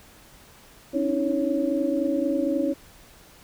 sine tone cluster, 270.1 / 294 / 323.3 / 556 Hz, C#4 / D4 / E4 / C#5, -45 / +2 / -34 / +5 cents, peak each -27 dBFS, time 0.93-2.74 s, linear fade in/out 20 ms, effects pink hiss -51 dBFS RMS until 3.43 s

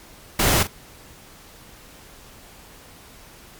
pink noise with echo, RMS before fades -18 dBFS, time 0.39-0.63 s, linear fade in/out 5 ms, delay 42 ms, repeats 1, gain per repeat -13 dB, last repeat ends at 0.672 s, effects pink hiss -46 dBFS RMS until 3.59 s + MP3 96 kbps

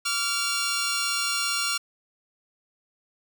10% pulse tone pair together, 1150 / 1387.5 Hz, D6 / F6, -37 / -12 cents, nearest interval minor third, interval 325 cents, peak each -23 / -17 dBFS, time 0.05-1.78 s, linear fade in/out 10 ms, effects none

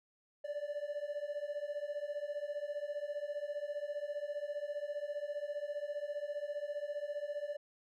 triangle beating tone pair, 576 / 591 Hz, D5 / D5, -34 / +11 cents, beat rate 15 Hz, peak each -39 / -38 dBFS, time 0.44-7.57 s, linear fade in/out 10 ms, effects none

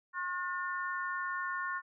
harmonic tone, 359.6 Hz, F#4, 49 cents flat, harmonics 3 / 4 / 5, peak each -37 / -38 / -39 dBFS, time 0.13-1.82 s, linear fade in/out 50 ms, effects none

